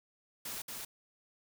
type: noise with echo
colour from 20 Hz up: white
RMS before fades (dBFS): -41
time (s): 0.45-0.62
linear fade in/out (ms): 5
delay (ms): 230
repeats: 1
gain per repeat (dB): -2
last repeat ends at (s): 0.85
effects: none